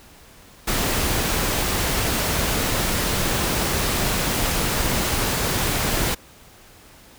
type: noise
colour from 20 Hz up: pink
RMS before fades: -22 dBFS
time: 0.67-6.15 s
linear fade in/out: 10 ms
effects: pink hiss -48 dBFS RMS until 7.18 s